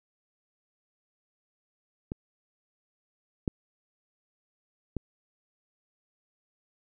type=clicks; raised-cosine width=3 ms; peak=-20 / -14 / -18 dBFS; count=3; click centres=2.119 / 3.478 / 4.967 s; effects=none